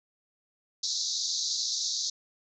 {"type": "band-pass noise", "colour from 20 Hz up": "pink", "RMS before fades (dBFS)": -31, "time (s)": [0.83, 2.1], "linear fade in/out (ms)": 5, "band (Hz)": [3800, 6700], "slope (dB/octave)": 96, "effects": []}